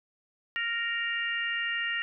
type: harmonic tone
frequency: 466.2 Hz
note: A#4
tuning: in tune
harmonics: 3 / 4 / 5 / 6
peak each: -37 / -30 / -41 / -34 dBFS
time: 0.56-2.02 s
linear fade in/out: 0 ms
effects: none